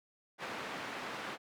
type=band-pass noise; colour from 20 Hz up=white; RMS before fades=-42 dBFS; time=0.38-1.38 s; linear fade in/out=50 ms; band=170 to 1900 Hz; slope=12 dB/octave; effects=none